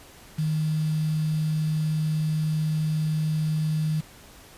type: tone with quantisation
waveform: sine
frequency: 155.56 Hz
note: D#3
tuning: in tune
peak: -22 dBFS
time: 0.38-4.01 s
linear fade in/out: 10 ms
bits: 7
effects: pink hiss -49 dBFS RMS until 4.57 s + resampled to 32000 Hz